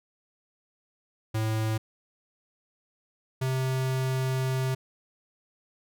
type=tone pair in turn; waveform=square; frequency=110 / 130.84 Hz; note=A2 / C3; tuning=0 / 0 cents; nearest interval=minor third; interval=300 cents; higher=second; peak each=-26 dBFS; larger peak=neither; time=1.34-1.78 / 3.41-4.75 s; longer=second; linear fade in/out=10 ms; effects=none